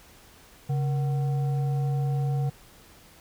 sine tone with frequency modulation, 138.59 Hz, C#3, in tune, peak -23 dBFS, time 0.69-2.5 s, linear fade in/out 10 ms, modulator 610 Hz, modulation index 0.32, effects pink hiss -53 dBFS RMS until 3.2 s

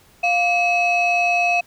sine tone pair together, 702.1 / 2571 Hz, F5 / E7, +9 / -44 cents, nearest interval octave + minor seventh, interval 2247 cents, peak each -16 dBFS, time 0.23-1.61 s, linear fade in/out 10 ms, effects tanh soft clip ceiling -12 dBFS + pink hiss -53 dBFS RMS until 1.66 s

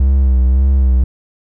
triangle tone with vibrato, 65.41 Hz, C2, in tune, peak -6 dBFS, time 0-1.04 s, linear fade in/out 5 ms, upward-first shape sine, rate 1.8 Hz, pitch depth 59 cents each way, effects none

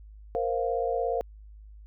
sine chord, Bb suspended second, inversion none, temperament equal, 466.2 / 523.3 / 698.5 Hz, Bb4 / C5 / F5, 0 / 0 / 0 cents, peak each -29 / -30 / -30 dBFS, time 0.35-1.21 s, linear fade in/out 0 ms, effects added 52 Hz sine -45 dBFS peak until 1.86 s

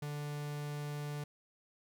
45% pulse tone, 146.83 Hz, D3, in tune, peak -38 dBFS, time 0.02-1.24 s, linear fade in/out 5 ms, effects none

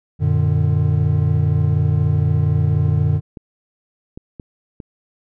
triangle chord, Gb augmented, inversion none, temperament equal with one note detuned, 92.5 / 116.54 / 149.49 Hz, Gb2 / Bb2 / D3, 0 / 0 / +31 cents, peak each -16 / -18 / -15 dBFS, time 0.19-3.21 s, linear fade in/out 50 ms
clicks, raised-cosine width 3 ms, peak -20 dBFS, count 6, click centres 2.749 / 2.884 / 3.372 / 4.175 / 4.398 / 4.802 s
effects none

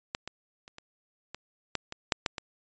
clicks, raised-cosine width 0.2 ms, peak -13 / -20 / -30 / -27 / -21 / -11 / -20 / -6 / -9 / -17 dBFS, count 10, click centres 0.149 / 0.276 / 0.679 / 0.784 / 1.346 / 1.753 / 1.924 / 2.122 / 2.262 / 2.382 s, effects resampled to 16000 Hz

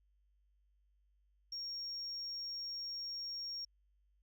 sine tone, 5560 Hz, F8, 9 cents flat, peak -39 dBFS, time 1.52-3.65 s, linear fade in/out 5 ms, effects tanh soft clip ceiling -36 dBFS + added 50 Hz sine -70 dBFS peak until 4.22 s

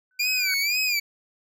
sine tone with exponential growth, 1507 Hz, F#6, 31 cents sharp, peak -28 dBFS, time 0.11-0.54 s, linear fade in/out 1 ms, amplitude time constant 93 ms
25% pulse tone with vibrato, 2372 Hz, D7, 17 cents sharp, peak -18 dBFS, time 0.19-1 s, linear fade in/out 10 ms, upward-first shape sine, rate 2 Hz, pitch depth 120 cents each way
effects none

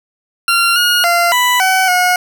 20% pulse tone with pitch steps, 1380 / 1436 / 691 / 990 / 755 / 724 Hz, F6 / F6 / F5 / B5 / F#5 / F#5, -21 / +48 / -19 / +4 / +35 / -38 cents, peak -5 dBFS, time 0.48-2.16 s, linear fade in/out 2 ms, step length 280 ms, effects none

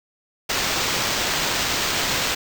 white noise with sample-and-hold, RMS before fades -23 dBFS, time 0.49-2.35 s, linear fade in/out 10 ms, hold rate 11025 Hz, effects none

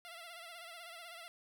10% pulse tone with vibrato, 681 Hz, F5, 44 cents flat, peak -40 dBFS, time 0.05-1.28 s, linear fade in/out 0 ms, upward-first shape sine, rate 16 Hz, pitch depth 69 cents each way, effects none

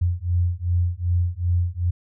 sine beating tone pair, 86.6 / 89.2 Hz, F2 / F2, -14 / +37 cents, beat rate 2.6 Hz, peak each -22 dBFS, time 0.01-1.91 s, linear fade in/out 10 ms, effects none

